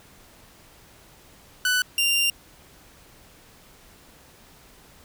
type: tone pair in turn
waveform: sawtooth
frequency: 1493 / 2784 Hz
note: F#6 / F7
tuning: +15 / -6 cents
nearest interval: major seventh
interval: 1079 cents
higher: second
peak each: -16 dBFS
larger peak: neither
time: 1.65-1.82 / 1.98-2.3 s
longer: second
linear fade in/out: 2 ms
effects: pink hiss -52 dBFS RMS until 5.04 s